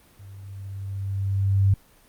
sine tone with level ramp, 97.9 Hz, G2, 2 cents flat, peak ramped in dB -41 to -14 dBFS, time 0.19-1.74 s, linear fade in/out 5 ms, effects pink hiss -56 dBFS RMS until 2.08 s + Opus 32 kbps

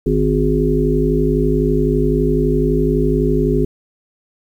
harmonic tone with a mistuned harmonic, 51.91 Hz, G#1, in tune, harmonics 1 / 3 / 5 / 7 / 8, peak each -19 / -19 / -19 / -19 / -19 dBFS, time 0.06-3.65 s, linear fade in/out 5 ms, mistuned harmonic 1, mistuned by +20 cents, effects 8-bit

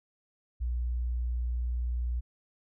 sine tone, 60.3 Hz, B1, 41 cents flat, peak -28 dBFS, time 0.6-2.21 s, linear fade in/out 20 ms, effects none

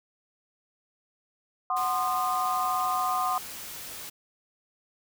sine chord, C diminished, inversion second, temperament equal with one note detuned, 740 / 1046.5 / 1225.2 Hz, Gb5 / C6 / Eb6, 0 / 0 / -27 cents, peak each -29 dBFS, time 1.7-3.38 s, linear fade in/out 2 ms
white noise, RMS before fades -40 dBFS, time 1.76-4.1 s, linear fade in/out 10 ms
effects none

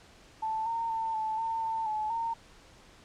sine tone with pitch steps, 880 / 917 / 898 / 874 / 904 / 896 / 859 / 916 Hz, A5 / A#5 / A5 / A5 / A5 / A5 / A5 / A#5, 0 / -29 / +35 / -12 / +47 / +31 / -42 / -31 cents, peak -29 dBFS, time 0.42-2.34 s, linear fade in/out 10 ms, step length 240 ms, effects pink hiss -56 dBFS RMS until 3.04 s + low-pass 7000 Hz 12 dB/octave

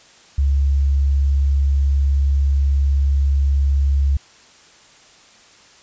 sine tone, 69.4 Hz, C#2, 3 cents sharp, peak -13 dBFS, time 0.38-4.17 s, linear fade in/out 5 ms, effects white hiss -48 dBFS RMS until 5.82 s + resampled to 16000 Hz

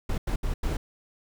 brown noise bursts at uneven times, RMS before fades -27 dBFS, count 4, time 0.09-0.18 / 0.27-0.36 / 0.43-0.54 / 0.63-0.77 s, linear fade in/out 5 ms, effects none

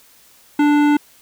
sine tone with hard clipping, 293.7 Hz, D4, in tune, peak -13 dBFS, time 0.59-0.97 s, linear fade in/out 5 ms, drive 15 dB, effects white hiss -50 dBFS RMS until 1.21 s

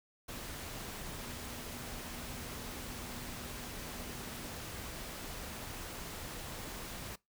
sine tone in noise, 242.2 Hz, B3, 34 cents flat, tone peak -52 dBFS, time 1.19-4.51 s, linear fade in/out 10 ms, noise pink, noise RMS -44 dBFS, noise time 0.28-7.16 s, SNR -11 dB, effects noise-tail reverb RT60 0.2 s tail -23 dB re dry

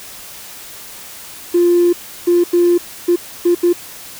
triangle tone bursts at uneven times, 348.9 Hz, F4, 2 cents flat, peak -5 dBFS, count 6, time 1.54-1.93 / 2.27-2.44 / 2.53-2.78 / 3.08-3.16 / 3.45-3.55 / 3.63-3.73 s, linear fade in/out 10 ms, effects tanh soft clip ceiling -6 dBFS + white hiss -34 dBFS RMS until 4.19 s

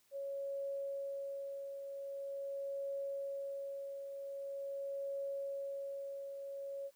sine tone with tremolo, 554.4 Hz, C#5, in tune, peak -37 dBFS, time 0.11-6.91 s, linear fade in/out 50 ms, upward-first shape triangle, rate 0.44 Hz, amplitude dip 50%, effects white hiss -72 dBFS RMS until 6.95 s

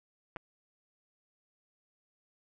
clicks, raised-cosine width 0.5 ms, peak -24 / -27 dBFS, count 2, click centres 0.362 / 0.368 s, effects none

